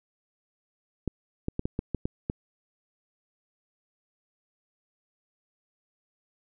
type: clicks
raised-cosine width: 3 ms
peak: -15 dBFS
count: 8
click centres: 1.077 / 1.484 / 1.594 / 1.655 / 1.791 / 1.947 / 2.055 / 2.299 s
effects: none